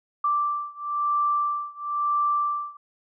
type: beating tone pair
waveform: sine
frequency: 1173 / 1174 Hz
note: D6 / D6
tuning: -2 / -1 cents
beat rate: 1 Hz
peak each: -25 / -26 dBFS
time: 0.24-2.77 s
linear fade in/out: 5 ms
effects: none